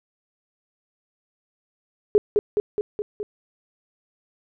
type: tone with echo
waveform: sine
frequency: 416.8 Hz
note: G#4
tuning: 6 cents sharp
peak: -11 dBFS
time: 2.15-2.18 s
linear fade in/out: 0 ms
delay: 210 ms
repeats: 5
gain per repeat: -3 dB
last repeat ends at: 3.23 s
effects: none